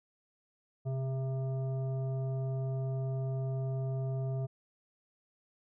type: tone with frequency modulation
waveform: sine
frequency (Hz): 130.81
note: C3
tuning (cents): 0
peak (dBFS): -31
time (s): 0.85-4.47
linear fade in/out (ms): 20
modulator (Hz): 533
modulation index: 0.47
effects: none